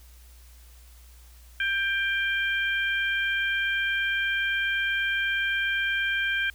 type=harmonic tone; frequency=791 Hz; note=G5; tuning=15 cents sharp; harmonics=2 / 3 / 4; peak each=-25 / -30 / -33 dBFS; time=1.6-6.5 s; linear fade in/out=2 ms; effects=added 60 Hz sine -48 dBFS peak until 6.54 s + white hiss -57 dBFS RMS until 6.54 s